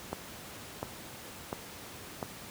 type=click train; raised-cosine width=1 ms; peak=-19 dBFS; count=4; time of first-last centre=0.13-2.228 s; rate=1.43 Hz; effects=pink hiss -46 dBFS RMS until 2.5 s + high-pass 80 Hz 12 dB/octave